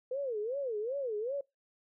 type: tone with vibrato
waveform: sine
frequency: 485.6 Hz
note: B4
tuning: 29 cents flat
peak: -32 dBFS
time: 0.11-1.41 s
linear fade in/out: 5 ms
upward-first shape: sine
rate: 2.6 Hz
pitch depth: 270 cents each way
effects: noise-tail reverb RT60 0.2 s tail -23 dB re dry